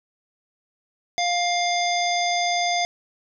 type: harmonic tone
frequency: 703 Hz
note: F5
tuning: 11 cents sharp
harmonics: 1 / 3 / 5 / 7 / 9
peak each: -22 / -27 / -29 / -30 / -32 dBFS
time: 1.18-2.85 s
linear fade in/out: 0 ms
effects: none